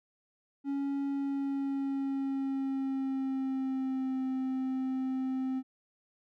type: tone with pitch glide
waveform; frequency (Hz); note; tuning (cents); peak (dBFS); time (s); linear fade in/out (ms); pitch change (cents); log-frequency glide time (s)
triangle; 278.5 to 261.4; C#4 to C4; +8 to -1; -28; 0.64-5.63; 50; -109; 1.08-4.24
effects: none